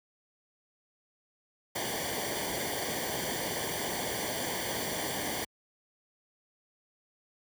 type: noise with comb filter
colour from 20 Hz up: pink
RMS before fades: -34 dBFS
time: 1.75-5.45 s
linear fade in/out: 10 ms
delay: 0.76 ms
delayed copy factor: -0.8
effects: high-pass 60 Hz 12 dB/octave